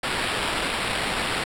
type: noise with sample-and-hold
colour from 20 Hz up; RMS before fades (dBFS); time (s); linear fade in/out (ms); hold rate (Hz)
white; -26; 0.03-1.44; 5; 6300
effects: low-pass 10000 Hz 12 dB/octave